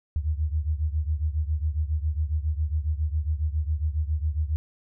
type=beating tone pair; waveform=sine; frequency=74.6 / 81.9 Hz; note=D2 / E2; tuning=+28 / -11 cents; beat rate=7.3 Hz; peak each=-25 / -28 dBFS; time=0.16-4.56 s; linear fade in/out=0 ms; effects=none